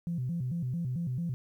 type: tone with vibrato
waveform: sine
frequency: 146.9 Hz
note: D3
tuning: 1 cent sharp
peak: -29 dBFS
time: 0.07-1.34 s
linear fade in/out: 0 ms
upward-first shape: square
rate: 4.5 Hz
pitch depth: 260 cents each way
effects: tanh soft clip ceiling -25 dBFS + 11-bit